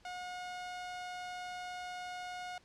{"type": "tone", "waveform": "sawtooth", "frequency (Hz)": 723, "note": "F#5", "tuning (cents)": -40, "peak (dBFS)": -37, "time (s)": [0.05, 2.58], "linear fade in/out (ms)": 2, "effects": ["pink hiss -65 dBFS RMS until 2.64 s", "low-pass 6000 Hz 12 dB/octave"]}